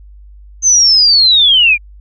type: linear sweep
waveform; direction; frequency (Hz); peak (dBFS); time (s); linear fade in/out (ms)
sine; down; 6290 to 2334; -5; 0.62-1.78; 50
effects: added 50 Hz sine -34 dBFS peak until 2 s